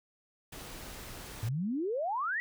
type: noise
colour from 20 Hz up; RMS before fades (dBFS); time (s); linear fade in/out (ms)
pink; -45; 0.52-1.49; 5
type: exponential sweep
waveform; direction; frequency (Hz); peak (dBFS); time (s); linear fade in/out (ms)
sine; up; 102.7 to 1982; -30; 1.43-2.4; 0
effects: none